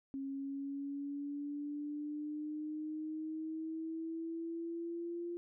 sine exponential sweep, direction up, 271.4 to 346.4 Hz, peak -38 dBFS, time 0.14-5.37 s, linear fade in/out 0 ms, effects none

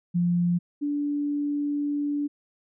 sine tone pair in turn, 174.61 / 290.2 Hz, F3 / D4, 0 / -21 cents, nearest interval major sixth, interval 879 cents, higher second, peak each -20 / -24 dBFS, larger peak first, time 0.14-0.59 / 0.81-2.28 s, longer second, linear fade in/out 20 ms, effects none

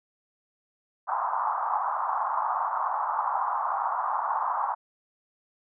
pink band-pass noise, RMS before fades -28 dBFS, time 1.07-4.75 s, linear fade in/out 20 ms, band 790 to 1200 Hz, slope 48 dB/octave, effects none

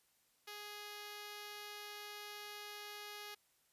5% pulse tone, 415.3 Hz, G#4, in tune, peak -36 dBFS, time 0.47-3.35 s, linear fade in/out 10 ms, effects white hiss -75 dBFS RMS until 3.72 s + resampled to 32000 Hz

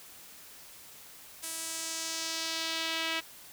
sawtooth tone with band-pass filter sweep, 325.5 Hz, E4, 22 cents flat, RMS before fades -35 dBFS, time 1.42-3.21 s, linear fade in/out 20 ms, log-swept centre 10000 to 2800 Hz, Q 1.5, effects white hiss -51 dBFS RMS until 3.52 s

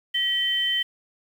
sine tone pair together, 1928 / 3084 Hz, B6 / G7, -42 / -29 cents, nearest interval minor sixth, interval 813 cents, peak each -27 / -22 dBFS, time 0.14-0.83 s, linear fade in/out 10 ms, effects 8-bit

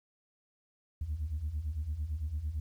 sine beating tone pair, 70.3 / 79.2 Hz, C#2 / D#2, +25 / +31 cents, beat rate 8.9 Hz, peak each -37 / -33 dBFS, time 1.01-2.6 s, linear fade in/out 5 ms, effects tanh soft clip ceiling -28 dBFS + 11-bit

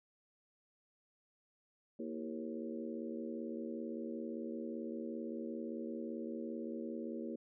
harmonic tone with a mistuned harmonic, 77.78 Hz, D#2, in tune, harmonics 3 / 4 / 5 / 6 / 7, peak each -43 / -45 / -47 / -49 / -50 dBFS, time 1.99-7.36 s, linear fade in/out 5 ms, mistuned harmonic 4, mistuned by +69 cents, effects none

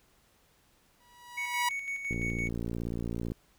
sawtooth tone with exponential growth, 969 Hz, B5, 33 cents flat, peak -21 dBFS, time 1-1.69 s, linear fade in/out 5 ms, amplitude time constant 150 ms
triangle tone with tremolo, 2225 Hz, C#7, 6 cents sharp, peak -30 dBFS, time 1.37-2.49 s, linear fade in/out 10 ms, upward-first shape square, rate 5.9 Hz, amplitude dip 50%
click train, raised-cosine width 3 ms, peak -22 dBFS, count 71, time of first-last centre 2.11-3.319 s, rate 57.9 Hz
effects pink hiss -66 dBFS RMS until 3.58 s

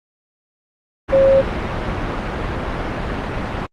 sine tone in noise, 540 Hz, C#5, 45 cents flat, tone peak -9 dBFS, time 1.12-1.42 s, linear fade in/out 20 ms, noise pink, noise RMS -21 dBFS, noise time 1.08-3.67 s, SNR +9 dB, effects low-pass 2000 Hz 12 dB/octave + Opus 32 kbps

